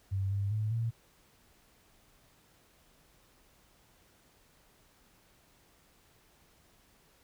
sine tone with pitch steps, 96.9 / 99.7 / 107.5 / 114.8 Hz, G2 / G2 / A2 / A#2, -20 / +30 / -40 / -26 cents, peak -29 dBFS, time 0.11-0.91 s, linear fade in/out 20 ms, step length 200 ms, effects pink hiss -65 dBFS RMS until 7.23 s

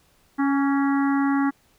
harmonic tone with a mistuned harmonic, 277.2 Hz, C#4, in tune, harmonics 1 / 3 / 4 / 5 / 6 / 7, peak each -19 / -29 / -31 / -33 / -35 / -36 dBFS, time 0.38-1.51 s, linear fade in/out 20 ms, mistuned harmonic 4, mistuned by +32 cents, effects pink hiss -61 dBFS RMS until 1.78 s

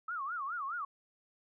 sine tone with vibrato, 1246 Hz, D#6, 2 cents sharp, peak -35 dBFS, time 0.08-0.85 s, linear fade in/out 5 ms, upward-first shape sine, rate 4.8 Hz, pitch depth 260 cents each way, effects none

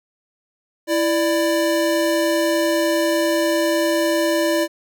square tone pair together, 331.9 / 591.4 Hz, E4 / D5, +12 / +12 cents, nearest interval minor seventh, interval 1000 cents, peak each -20 dBFS, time 0.87-4.68 s, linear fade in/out 50 ms, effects none

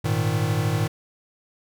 square chord, Ab suspended second, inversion none, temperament equal, 103.83 / 116.54 / 155.56 Hz, Ab2 / Bb2 / Eb3, 0 / 0 / 0 cents, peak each -26 dBFS, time 0.04-0.88 s, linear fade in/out 10 ms, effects none

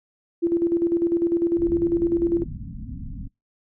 sine tone with tremolo, 340 Hz, F4, 46 cents flat, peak -16 dBFS, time 0.42-2.44 s, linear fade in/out 20 ms, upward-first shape square, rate 10 Hz, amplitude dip 60%
pink low-pass noise, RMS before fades -34 dBFS, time 1.58-3.28 s, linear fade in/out 10 ms, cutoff 270 Hz, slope 96 dB/octave
effects noise-tail reverb RT60 0.2 s tail -24 dB re dry

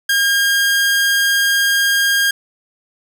sawtooth tone, 1616 Hz, G#6, 48 cents flat, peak -9 dBFS, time 0.09-2.31 s, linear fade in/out 5 ms, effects none

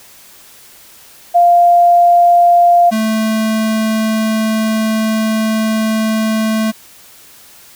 sine / square tone pair in turn, 697 / 219.5 Hz, F5 / A3, -4 / -4 cents, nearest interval octave + minor sixth, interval 2000 cents, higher first, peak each -5 / -13 dBFS, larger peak first, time 1.34-2.91 / 2.91-6.72 s, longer second, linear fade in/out 20 ms, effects white hiss -41 dBFS RMS until 7.75 s

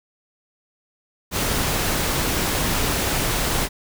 pink noise, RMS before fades -22 dBFS, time 1.31-3.69 s, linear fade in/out 50 ms, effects none

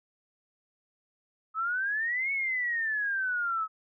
sine exponential two-way sweep, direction up then down, 1277 to 2224 to 1277 Hz, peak -27 dBFS, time 1.54-3.68 s, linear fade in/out 50 ms, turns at 2.32 s, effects none

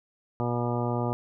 harmonic tone, 120.6 Hz, B2, 41 cents flat, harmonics 1 / 2 / 3 / 4 / 5 / 6 / 7 / 8 / 10, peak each -29 / -32 / -34 / -35 / -36 / -37 / -37 / -38 / -39 dBFS, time 0.4-1.13 s, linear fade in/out 0 ms, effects none

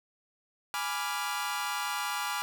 sawtooth chord, G# diminished seventh, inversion none, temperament equal, 830.6 / 987.8 / 1174.7 / 1396.9 Hz, G#5 / B5 / D6 / F6, 0 / 0 / 0 / 0 cents, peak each -33 dBFS, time 0.74-2.42 s, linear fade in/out 0 ms, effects none

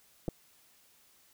clicks, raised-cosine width 2 ms, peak -21 dBFS, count 2, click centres 0.281 / 0.287 s, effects white hiss -64 dBFS RMS until 1.33 s

